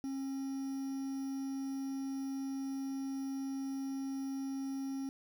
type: tone with quantisation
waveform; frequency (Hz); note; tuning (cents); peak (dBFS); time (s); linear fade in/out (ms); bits
triangle; 270.1; C#4; -45; -34; 0.04-5.09; 0; 9
effects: none